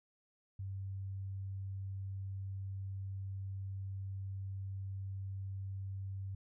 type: tone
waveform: sine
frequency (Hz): 96.9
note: G2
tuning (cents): -20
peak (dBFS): -39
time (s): 0.59-6.35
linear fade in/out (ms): 5
effects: none